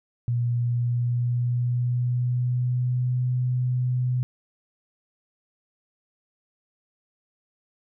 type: tone with pitch glide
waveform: sine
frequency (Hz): 120 to 125.46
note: B2 to B2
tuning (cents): -49 to +28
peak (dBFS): -21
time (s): 0.28-4.23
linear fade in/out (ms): 0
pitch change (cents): +77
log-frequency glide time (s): 0.56-3.24
effects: none